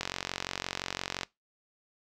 click train, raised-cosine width 0.2 ms, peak -14 dBFS, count 57, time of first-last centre 0.01-1.233 s, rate 45.8 Hz, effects noise-tail reverb RT60 0.2 s tail -22 dB re dry

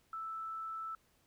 sine tone, 1318.5 Hz, E6, in tune, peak -39 dBFS, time 0.13-0.95 s, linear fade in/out 2 ms, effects pink hiss -72 dBFS RMS until 1.26 s

